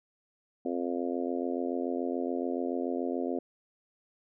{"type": "harmonic tone", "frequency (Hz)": 87, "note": "F2", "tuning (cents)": -6, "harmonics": [3, 4, 5, 6, 7, 8], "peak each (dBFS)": [-33, -35, -37, -39, -40, -41], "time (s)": [0.65, 3.39], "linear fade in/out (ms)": 5, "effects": []}